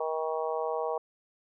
harmonic tone, 158.8 Hz, D#3, 36 cents sharp, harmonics 3 / 4 / 5 / 6 / 7, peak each -32 / -34 / -36 / -38 / -39 dBFS, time 0-0.98 s, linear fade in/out 5 ms, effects none

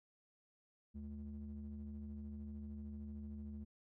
triangle ring-modulated tone, 69.2 Hz, C#2, 2 cents flat, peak -40 dBFS, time 0.94-3.65 s, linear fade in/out 20 ms, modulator 145 Hz, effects none

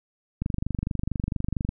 click train, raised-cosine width 5 ms, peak -14 dBFS, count 32, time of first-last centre 0.42-1.69 s, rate 24.4 Hz, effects none

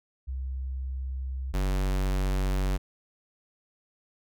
sine / square tone pair in turn, 65.41 / 47.42 Hz, C2 / F#1, 0 / +43 cents, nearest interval tritone, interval 557 cents, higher first, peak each -30 / -25 dBFS, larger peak second, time 0.27-1.53 / 1.53-2.78 s, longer first, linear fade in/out 20 ms, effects none

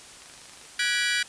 click train, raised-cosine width 0.2 ms, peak -31 dBFS, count 12, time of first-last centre 0.22-0.653 s, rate 25.4 Hz
25% pulse chord, G# half-diminished seventh, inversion third, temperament equal with one note detuned, 1480 / 1661.2 / 1945 / 2349 Hz, F#6 / G#6 / B6 / D7, 0 / 0 / -27 / 0 cents, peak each -25 dBFS, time 0.79-1.23 s, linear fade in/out 5 ms
effects white hiss -46 dBFS RMS until 1.28 s + resampled to 22050 Hz

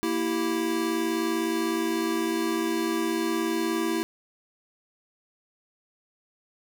square chord, E diminished, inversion second, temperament equal with one note detuned, 233.1 / 329.6 / 389.3 Hz, Bb3 / E4 / G4, 0 / 0 / -12 cents, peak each -33 / -27 / -32 dBFS, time 0.03-4.03 s, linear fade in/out 0 ms, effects none

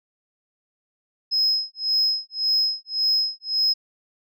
sine tone with tremolo, 5120 Hz, D#8, 49 cents sharp, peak -15 dBFS, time 1.31-3.74 s, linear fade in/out 20 ms, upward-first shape sine, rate 1.8 Hz, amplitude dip 100%, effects tanh soft clip ceiling -14 dBFS

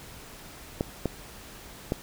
clicks, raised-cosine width 2 ms, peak -12 dBFS, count 3, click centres 0.809 / 1.057 / 1.921 s, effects pink hiss -46 dBFS RMS until 2.02 s

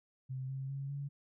sine tone with pitch steps, 130.81 / 134.18 / 137.63 / 141.17 Hz, C3 / C3 / C#3 / C#3, 0 / +44 / -12 / +32 cents, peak -37 dBFS, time 0.29-1.09 s, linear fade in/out 20 ms, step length 200 ms, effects none

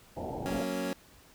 white low-pass noise, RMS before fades -37 dBFS, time 0.16-0.64 s, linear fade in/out 20 ms, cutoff 870 Hz, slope 96 dB/octave
25% pulse chord, F# major, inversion none, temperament equal, 185 / 233.1 / 277.2 Hz, F#3 / A#3 / C#4, 0 / 0 / 0 cents, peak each -33 / -34 / -31 dBFS, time 0.46-0.93 s, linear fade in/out 0 ms
effects pink hiss -58 dBFS RMS until 1.34 s

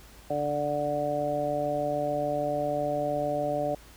harmonic tone with a mistuned harmonic, 146.83 Hz, D3, in tune, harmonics 1 / 2 / 3 / 4 / 5, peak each -38 / -35 / -37 / -28 / -32 dBFS, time 0.3-3.75 s, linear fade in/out 5 ms, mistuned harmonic 1, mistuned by -29 cents, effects added 53 Hz sine -53 dBFS peak until 3.96 s + pink hiss -53 dBFS RMS until 3.96 s

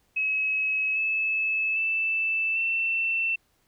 sine tone with pitch steps, 2566 / 2605 / 2644 / 2684 Hz, E7 / E7 / E7 / E7, -47 / -21 / +5 / +31 cents, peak -23 dBFS, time 0.16-3.36 s, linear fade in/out 10 ms, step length 800 ms, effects pink hiss -68 dBFS RMS until 3.67 s

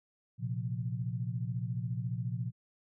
sine chord, Bb suspended second, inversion none, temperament equal, 116.54 / 130.81 / 174.61 Hz, Bb2 / C3 / F3, 0 / 0 / 0 cents, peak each -35 / -37 / -40 dBFS, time 0.38-2.52 s, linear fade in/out 50 ms, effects none

